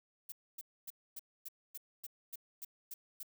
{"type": "noise bursts", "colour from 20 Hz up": "violet", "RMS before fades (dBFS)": -45, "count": 11, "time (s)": [0.29, 3.231], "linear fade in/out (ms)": 5, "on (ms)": 31, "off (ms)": 260, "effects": []}